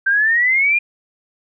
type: exponential sweep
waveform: sine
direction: up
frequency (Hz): 1559 to 2440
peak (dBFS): -12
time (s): 0.06-0.79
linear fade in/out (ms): 10
effects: none